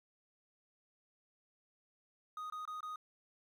triangle tone bursts, 1244.5 Hz, D#6, in tune, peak -39 dBFS, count 4, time 2.37-2.959 s, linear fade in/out 2 ms, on 130 ms, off 23 ms, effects 12-bit

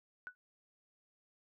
sine tone with exponential decay, 1480 Hz, F#6, in tune, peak -38 dBFS, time 0.27-0.35 s, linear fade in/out 0 ms, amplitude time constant 17 ms, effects none

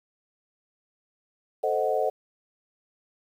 sine chord, A diminished seventh, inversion none, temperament equal, 440 / 523.3 / 622.3 / 740 Hz, A4 / C5 / Eb5 / Gb5, 0 / 0 / 0 / 0 cents, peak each -28 dBFS, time 1.63-2.1 s, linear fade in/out 10 ms, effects 9-bit

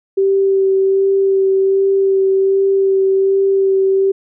sine tone with vibrato, 387.8 Hz, G4, 19 cents flat, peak -10 dBFS, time 0.17-4.12 s, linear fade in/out 10 ms, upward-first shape sine, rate 1.3 Hz, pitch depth 13 cents each way, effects none

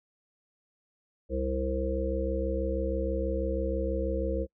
harmonic tone, 66.2 Hz, C2, 21 cents sharp, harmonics 1 / 3 / 5 / 7 / 8, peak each -31 / -38 / -35 / -34 / -33 dBFS, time 1.29-4.47 s, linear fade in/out 50 ms, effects noise-tail reverb RT60 0.1 s tail -25 dB re dry

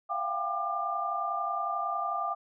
sine tone cluster, 685 / 716 / 790 / 1196 Hz, F5 / F5 / G5 / D6, -34 / +43 / +13 / +31 cents, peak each -36 / -38 / -36 / -31 dBFS, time 0.09-2.35 s, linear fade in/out 20 ms, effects none

